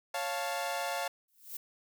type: chord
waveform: sawtooth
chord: Db augmented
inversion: none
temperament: equal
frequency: 554.4 / 698.5 / 880 Hz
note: Db5 / F5 / A5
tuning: 0 / 0 / 0 cents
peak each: -34 / -32 / -34 dBFS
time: 0.14-1.08 s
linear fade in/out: 5 ms
type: noise with exponential growth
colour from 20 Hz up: violet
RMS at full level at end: -37 dBFS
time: 1.28-1.57 s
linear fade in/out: 5 ms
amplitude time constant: 61 ms
effects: none